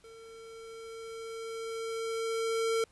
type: tone with level ramp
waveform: square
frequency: 452.4 Hz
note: A4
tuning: 48 cents sharp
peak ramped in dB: -50 to -27 dBFS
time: 0.04-2.84 s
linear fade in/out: 2 ms
effects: pink hiss -65 dBFS RMS until 2.91 s + resampled to 24000 Hz